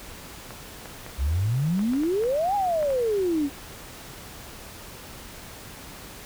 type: clicks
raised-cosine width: 0.5 ms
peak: -23 dBFS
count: 9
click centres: 0.507 / 0.857 / 1.064 / 1.793 / 1.935 / 2.035 / 2.237 / 2.828 / 2.904 s
type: exponential two-way sweep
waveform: sine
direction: up then down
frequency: 61 to 832 to 271.2 Hz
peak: -21 dBFS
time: 1.17-3.5 s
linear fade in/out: 50 ms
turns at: 2.55 s
effects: pink hiss -42 dBFS RMS until 6.25 s